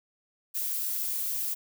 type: noise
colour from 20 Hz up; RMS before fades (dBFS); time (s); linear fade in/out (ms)
violet; -31; 0.54-1.55; 20
effects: none